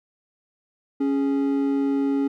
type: tone pair together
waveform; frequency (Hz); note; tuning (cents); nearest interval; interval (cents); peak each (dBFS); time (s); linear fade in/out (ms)
triangle; 277.2 / 415.3; C#4 / G#4; 0 / 0; perfect fifth; 700; -18 / -27; 1-2.28; 10
effects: none